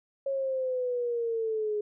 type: linear sweep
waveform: sine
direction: down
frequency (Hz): 550 to 415.3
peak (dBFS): -27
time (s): 0.26-1.81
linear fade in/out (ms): 5
effects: none